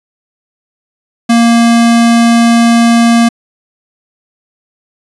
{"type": "tone", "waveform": "square", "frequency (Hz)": 233.1, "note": "A#3", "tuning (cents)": 0, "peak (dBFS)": -5, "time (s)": [1.29, 3.29], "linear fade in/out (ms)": 10, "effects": ["resampled to 24000 Hz"]}